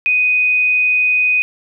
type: tone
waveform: sine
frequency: 2494 Hz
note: D#7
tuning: 3 cents sharp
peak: -11 dBFS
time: 0.06-1.42 s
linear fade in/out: 0 ms
effects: none